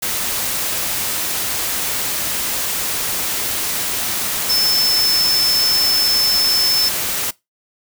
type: tone in noise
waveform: sine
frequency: 5274 Hz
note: E8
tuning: in tune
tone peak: -14 dBFS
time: 4.49-6.89 s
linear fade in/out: 10 ms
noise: white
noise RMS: -21 dBFS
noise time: 0.02-7.31 s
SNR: +4 dB
effects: noise-tail reverb RT60 0.2 s tail -22 dB re dry